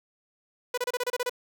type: tone bursts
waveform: sawtooth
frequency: 493.9 Hz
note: B4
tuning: in tune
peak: -22 dBFS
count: 9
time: 0.74-1.296 s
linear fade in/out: 5 ms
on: 36 ms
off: 29 ms
effects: none